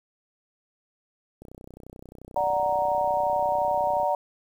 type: click train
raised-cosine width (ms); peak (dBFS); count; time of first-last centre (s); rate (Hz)
2; -30; 83; 1.42-4.031; 31.4
type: chord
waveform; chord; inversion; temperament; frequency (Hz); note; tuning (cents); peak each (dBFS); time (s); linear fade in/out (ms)
sine; D augmented; none; equal; 587.3 / 740 / 932.3; D5 / F#5 / A#5; 0 / 0 / 0; -26; 2.36-4.15; 2
effects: 9-bit